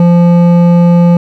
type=tone with hard clipping; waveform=sine; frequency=173.1 Hz; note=F3; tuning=15 cents flat; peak=-5 dBFS; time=0-1.17 s; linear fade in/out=2 ms; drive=10 dB; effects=none